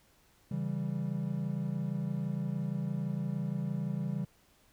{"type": "chord", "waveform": "triangle", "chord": "C# diminished", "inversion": "none", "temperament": "equal", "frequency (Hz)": [138.59, 164.81, 196], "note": ["C#3", "E3", "G3"], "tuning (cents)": [0, 0, 0], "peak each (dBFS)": -34, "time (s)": [0.51, 4.25], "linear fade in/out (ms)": 5, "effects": ["pink hiss -66 dBFS RMS until 4.72 s"]}